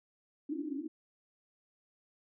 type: band-pass noise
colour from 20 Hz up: white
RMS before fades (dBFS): -38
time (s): 0.49-0.88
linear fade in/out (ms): 10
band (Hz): 280 to 320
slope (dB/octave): 96
effects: none